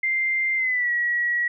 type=tone with pitch glide; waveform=sine; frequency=2093 to 1919.3 Hz; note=C7 to B6; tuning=0 to -50 cents; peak=-20 dBFS; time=0.03-1.48 s; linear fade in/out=5 ms; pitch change=-150 cents; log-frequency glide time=0.56-0.91 s; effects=none